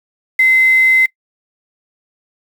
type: tone with quantisation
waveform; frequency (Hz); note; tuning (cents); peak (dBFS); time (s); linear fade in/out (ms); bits
sine; 2058; C7; -29; -7; 0.39-1.06; 5; 5
effects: noise-tail reverb RT60 0.1 s tail -22 dB re dry